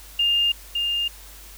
sine tone pair in turn, 2812 / 2812 Hz, F7 / F7, +11 / +11 cents, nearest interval unison, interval 0 cents, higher neither, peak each -17 / -21 dBFS, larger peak first, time 0.19-0.52 / 0.75-1.08 s, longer neither, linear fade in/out 5 ms, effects added 50 Hz sine -44 dBFS peak until 1.57 s + white hiss -45 dBFS RMS until 1.57 s

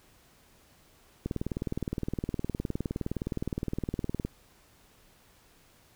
click train, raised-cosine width 3 ms, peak -18 dBFS, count 59, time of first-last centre 1.26-4.25 s, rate 19.4 Hz, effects pink hiss -61 dBFS RMS until 5.95 s

